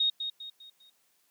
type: tone with echo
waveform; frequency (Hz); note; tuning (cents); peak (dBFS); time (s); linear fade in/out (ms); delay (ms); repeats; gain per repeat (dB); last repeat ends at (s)
sine; 3729; A#7; 0; -23; 0-0.1; 5; 200; 4; -8; 0.9
effects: white hiss -70 dBFS RMS until 1.3 s + high-pass 150 Hz 12 dB/octave